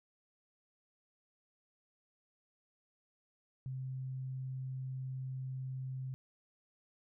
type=tone; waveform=sine; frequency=130.81 Hz; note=C3; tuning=in tune; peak=-38 dBFS; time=3.66-6.14 s; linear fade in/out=0 ms; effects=none